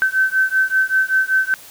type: beating tone pair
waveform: sine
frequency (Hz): 1535 / 1540.2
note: G6 / G6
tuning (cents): -37 / -31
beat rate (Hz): 5.2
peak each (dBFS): -17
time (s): 0.02-1.54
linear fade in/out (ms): 0
effects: white hiss -41 dBFS RMS until 1.7 s